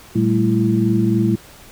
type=tone cluster; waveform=sine; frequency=116 / 194.2 / 217.8 / 334.1 Hz; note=A#2 / G3 / A3 / E4; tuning=-8 / -16 / -17 / +23 cents; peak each=-19 dBFS; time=0.15-1.36 s; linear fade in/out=10 ms; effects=pink hiss -43 dBFS RMS until 1.71 s